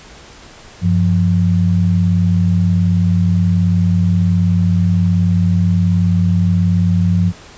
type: tone pair together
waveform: sine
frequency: 95.92 / 174.61 Hz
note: G2 / F3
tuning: -37 / 0 cents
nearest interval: minor seventh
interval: 1037 cents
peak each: -13 dBFS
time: 0.81-7.33 s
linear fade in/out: 50 ms
effects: pink hiss -39 dBFS RMS until 7.57 s + resampled to 16000 Hz